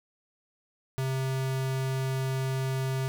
square tone, 132.4 Hz, C3, 21 cents sharp, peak -28 dBFS, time 0.98-3.08 s, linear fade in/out 0 ms, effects none

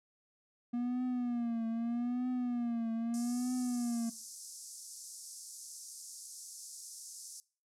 triangle tone with vibrato, 238.9 Hz, A#3, 43 cents sharp, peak -30 dBFS, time 0.73-4.1 s, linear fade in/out 10 ms, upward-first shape triangle, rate 0.8 Hz, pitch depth 100 cents each way
pink band-pass noise, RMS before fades -49 dBFS, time 3.14-7.4 s, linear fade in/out 0 ms, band 5200 to 11000 Hz, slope 48 dB/octave
effects noise-tail reverb RT60 0.4 s tail -22 dB re dry

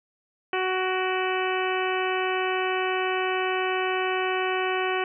harmonic tone with a mistuned harmonic, 372.6 Hz, F#4, 12 cents sharp, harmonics 1 / 2 / 3 / 4 / 5 / 6 / 7 / 8, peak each -27 / -30 / -32 / -33 / -34 / -35 / -35 / -36 dBFS, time 0.53-5.04 s, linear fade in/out 2 ms, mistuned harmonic 6, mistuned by +57 cents, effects none

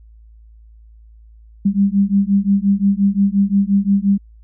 sine beating tone pair, 196 / 201.7 Hz, G3 / G3, 0 / +50 cents, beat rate 5.7 Hz, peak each -15 dBFS, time 1.65-4.18 s, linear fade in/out 10 ms, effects added 55 Hz sine -41 dBFS peak until 4.43 s

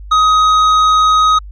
sine tone with hard clipping, 1259 Hz, D#6, 20 cents sharp, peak -9 dBFS, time 0.11-1.39 s, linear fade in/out 10 ms, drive 9 dB, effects added 50 Hz sine -28 dBFS peak until 1.51 s + low-pass 6000 Hz 12 dB/octave

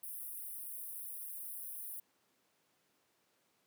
white high-pass noise, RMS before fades -45 dBFS, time 0.03-2 s, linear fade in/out 5 ms, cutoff 9300 Hz, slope 96 dB/octave, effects pink hiss -75 dBFS RMS until 3.66 s + high-pass 200 Hz 12 dB/octave

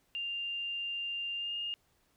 sine tone with pitch glide, 2794 to 2831 Hz, F7 to F7, 0 to +23 cents, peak -34 dBFS, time 0.15-1.74 s, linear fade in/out 0 ms, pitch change +23 cents, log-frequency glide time 1.36-1.55 s, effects pink hiss -72 dBFS RMS until 2.16 s

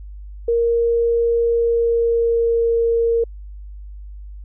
sine tone with pitch glide, 467 to 463 Hz, A#4 to A#4, +3 to -12 cents, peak -14 dBFS, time 0.48-3.24 s, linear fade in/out 5 ms, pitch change -15 cents, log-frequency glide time 1.48-2.72 s, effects added 50 Hz sine -32 dBFS peak until 4.44 s

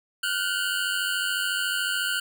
25% pulse tone pair together, 1424.1 / 1518 Hz, F6 / F#6, +33 / +44 cents, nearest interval minor second, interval 111 cents, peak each -24 dBFS, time 0.23-2.2 s, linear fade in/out 5 ms, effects none

